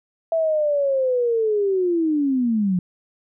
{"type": "linear sweep", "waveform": "sine", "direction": "down", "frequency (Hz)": [662, 174.3], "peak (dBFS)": -17, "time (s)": [0.32, 2.79], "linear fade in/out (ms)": 2, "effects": []}